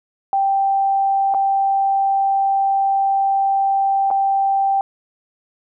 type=tone with dropouts; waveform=sine; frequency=784 Hz; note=G5; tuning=in tune; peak=-14 dBFS; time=0.33-4.81 s; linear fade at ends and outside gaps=1 ms; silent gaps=1.34-1.346 / 4.104-4.111 s; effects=none